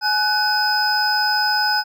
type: tone cluster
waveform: triangle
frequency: 842 / 1495 / 5040 Hz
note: G#5 / F#6 / D#8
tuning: +24 / +17 / +21 cents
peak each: -19 dBFS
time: 0.01-1.84 s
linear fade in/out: 50 ms
effects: none